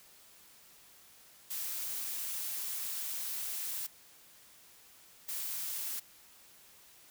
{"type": "noise bursts at uneven times", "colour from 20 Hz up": "blue", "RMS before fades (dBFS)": -38, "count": 2, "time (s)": [[1.5, 3.87], [5.28, 6]], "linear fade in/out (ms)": 10, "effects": ["white hiss -59 dBFS RMS until 7.1 s"]}